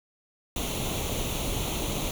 pink noise with comb filter, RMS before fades -30 dBFS, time 0.56-2.11 s, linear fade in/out 2 ms, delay 0.3 ms, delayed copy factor +0.7, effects none

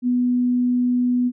sine tone, 246.9 Hz, B3, in tune, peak -16 dBFS, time 0.02-1.32 s, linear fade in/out 50 ms, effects none

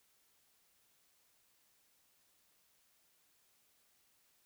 silence, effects white hiss -73 dBFS RMS until 4.45 s

